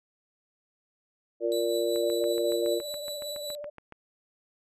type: chord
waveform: sine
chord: Bb major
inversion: second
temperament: just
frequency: 349.6 / 466.2 / 582.7 Hz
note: F4 / Bb4 / D5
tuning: +2 / 0 / -14 cents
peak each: -29 dBFS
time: 1.4-2.82 s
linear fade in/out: 50 ms
type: tone with tremolo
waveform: sawtooth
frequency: 3951 Hz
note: B7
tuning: in tune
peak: -31 dBFS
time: 1.52-3.55 s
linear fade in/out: 0 ms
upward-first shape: triangle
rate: 5.2 Hz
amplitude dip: 55%
type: click train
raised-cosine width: 0.5 ms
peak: -29 dBFS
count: 15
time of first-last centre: 1.96-3.924 s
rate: 7.13 Hz
type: tone with vibrato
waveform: sine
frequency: 587.3 Hz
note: D5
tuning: in tune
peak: -36 dBFS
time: 2.02-3.7 s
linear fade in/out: 10 ms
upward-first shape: triangle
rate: 17 Hz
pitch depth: 52 cents each way
effects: resampled to 32000 Hz